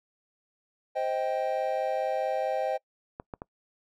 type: chord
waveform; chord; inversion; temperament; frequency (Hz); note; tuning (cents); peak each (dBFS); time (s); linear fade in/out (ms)
triangle; C minor; none; just; 523.3 / 627.9 / 784.9; C5 / Eb5 / G5; 0 / +16 / +2; -29; 0.95-2.78; 20
type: clicks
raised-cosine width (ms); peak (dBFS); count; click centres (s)
1; -23; 3; 3.199 / 3.338 / 3.419
effects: noise-tail reverb RT60 0.1 s tail -25 dB re dry